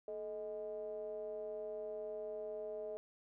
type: ring-modulated tone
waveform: triangle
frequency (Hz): 98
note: G2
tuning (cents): 0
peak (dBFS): -36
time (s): 0.08-2.97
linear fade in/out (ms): 0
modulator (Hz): 529
effects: none